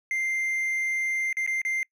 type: tone with dropouts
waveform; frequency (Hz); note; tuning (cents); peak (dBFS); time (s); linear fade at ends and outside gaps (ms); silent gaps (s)
triangle; 2093; C7; 0; -23; 0.11-1.83; 1; 1.328-1.369 / 1.464-1.475 / 1.616-1.65
effects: noise-tail reverb RT60 0.1 s tail -25 dB re dry